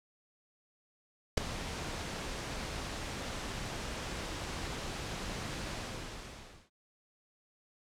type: noise with ADSR envelope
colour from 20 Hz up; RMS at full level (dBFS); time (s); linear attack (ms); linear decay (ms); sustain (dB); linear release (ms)
pink; -25; 1.37-6.7; 7; 7; -14; 1000
effects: low-pass 7000 Hz 12 dB/octave